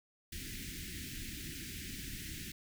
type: band-stop noise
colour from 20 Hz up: pink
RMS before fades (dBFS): -44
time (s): 0.32-2.52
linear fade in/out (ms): 5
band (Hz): 350 to 1700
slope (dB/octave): 48
effects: none